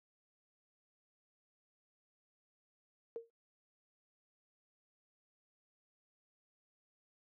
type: tone with exponential decay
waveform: sine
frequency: 461 Hz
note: A#4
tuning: 19 cents flat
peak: -35 dBFS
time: 3.16-3.3 s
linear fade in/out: 0 ms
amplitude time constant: 29 ms
effects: noise-tail reverb RT60 0.2 s tail -25 dB re dry + high-pass 300 Hz 12 dB/octave